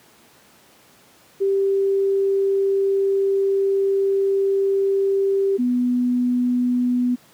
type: tone pair in turn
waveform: sine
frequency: 392 / 246.9 Hz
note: G4 / B3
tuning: 0 / 0 cents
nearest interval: minor sixth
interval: 800 cents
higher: first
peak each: -16 dBFS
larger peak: neither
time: 1.4-5.58 / 5.58-7.16 s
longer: first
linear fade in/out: 20 ms
effects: pink hiss -52 dBFS RMS until 7.33 s + high-pass 150 Hz 12 dB/octave